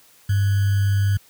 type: tone with sample-and-hold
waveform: sine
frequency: 99.4 Hz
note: G2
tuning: 25 cents sharp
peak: -15 dBFS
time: 0.29-1.17 s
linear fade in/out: 5 ms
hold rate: 1575 Hz
effects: white hiss -53 dBFS RMS until 1.29 s + high-pass 60 Hz 12 dB/octave